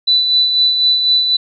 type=tone with tremolo; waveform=sine; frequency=3982 Hz; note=B7; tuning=14 cents sharp; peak=-8 dBFS; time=0.07-1.37 s; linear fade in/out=10 ms; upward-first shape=sine; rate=4 Hz; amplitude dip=45%; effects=none